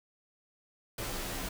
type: noise with comb filter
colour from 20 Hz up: pink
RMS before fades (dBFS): -37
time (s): 0.98-1.49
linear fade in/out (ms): 5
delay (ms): 13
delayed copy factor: -0.8
effects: none